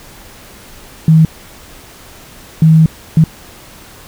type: tone bursts at uneven times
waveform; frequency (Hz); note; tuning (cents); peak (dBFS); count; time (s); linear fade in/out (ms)
sine; 159.5; D#3; +43; -3; 3; 1.08-1.25 / 2.62-2.86 / 3.17-3.24; 2
effects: pink hiss -37 dBFS RMS until 4.07 s